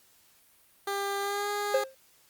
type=tone with pitch glide; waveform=15% pulse; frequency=398.8 to 411 Hz; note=G4 to G#4; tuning=+30 to -18 cents; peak=-23 dBFS; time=0.87-1.84 s; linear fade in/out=5 ms; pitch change=+52 cents; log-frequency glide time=1.19-1.5 s
type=tone with exponential decay; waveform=triangle; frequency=530 Hz; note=C5; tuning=22 cents sharp; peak=-17 dBFS; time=1.74-1.95 s; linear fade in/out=5 ms; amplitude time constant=45 ms
effects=white hiss -62 dBFS RMS until 2.29 s + Opus 48 kbps